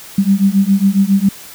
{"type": "beating tone pair", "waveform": "sine", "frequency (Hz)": [192.9, 200.2], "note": ["G3", "G3"], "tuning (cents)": [-28, 37], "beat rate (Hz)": 7.3, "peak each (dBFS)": -12, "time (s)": [0.18, 1.29], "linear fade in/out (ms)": 5, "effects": ["white hiss -35 dBFS RMS until 1.54 s"]}